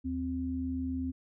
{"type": "tone pair together", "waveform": "sine", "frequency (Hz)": [77.65, 260.7], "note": ["D#2", "C4"], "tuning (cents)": [-3, -6], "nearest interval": "octave + major sixth", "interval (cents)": 2097, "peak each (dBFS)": [-37, -32], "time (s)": [0.04, 1.12], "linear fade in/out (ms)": 20, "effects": []}